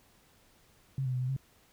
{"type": "tone with pitch steps", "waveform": "sine", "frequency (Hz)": [134.6, 128, 126.3, 127.5, 134.2], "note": ["C3", "C3", "B2", "C3", "C3"], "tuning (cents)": [49, -38, 39, -44, 44], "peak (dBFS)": -29, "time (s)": [0.98, 1.365], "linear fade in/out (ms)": 2, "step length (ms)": 77, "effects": ["pink hiss -64 dBFS RMS until 1.72 s"]}